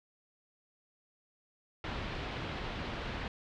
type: low-pass noise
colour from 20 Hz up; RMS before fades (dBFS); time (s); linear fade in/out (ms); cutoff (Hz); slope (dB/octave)
pink; -39; 1.84-3.28; 2; 3800; 24
effects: none